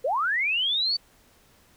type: linear sweep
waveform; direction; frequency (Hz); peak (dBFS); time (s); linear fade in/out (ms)
sine; up; 458.4 to 4604; -22; 0.04-0.97; 10
effects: pink hiss -59 dBFS RMS until 1.76 s